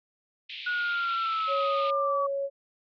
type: band-pass noise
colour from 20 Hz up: pink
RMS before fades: -40 dBFS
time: 0.49-1.91 s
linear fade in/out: 10 ms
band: 2300 to 3900 Hz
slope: 48 dB/octave
type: linear sweep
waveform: sine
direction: down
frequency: 1461 to 1129 Hz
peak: -26 dBFS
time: 0.66-2.27 s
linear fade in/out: 10 ms
type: tone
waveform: sine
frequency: 554.4 Hz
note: C#5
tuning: in tune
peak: -27 dBFS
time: 1.47-2.5 s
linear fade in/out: 50 ms
effects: none